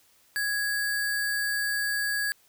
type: tone with sample-and-hold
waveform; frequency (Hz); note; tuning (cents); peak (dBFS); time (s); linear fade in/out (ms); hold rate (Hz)
sine; 1665; G#6; +4; -25; 0.36-2.32; 0; 6300
effects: white hiss -62 dBFS RMS until 2.48 s